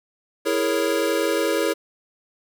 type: chord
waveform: square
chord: A# half-diminished seventh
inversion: second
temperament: equal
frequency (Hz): 329.6 / 415.3 / 466.2 / 554.4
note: E4 / G#4 / A#4 / C#5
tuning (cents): 0 / 0 / 0 / 0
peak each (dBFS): -26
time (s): 0.45-1.74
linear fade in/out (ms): 20
effects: none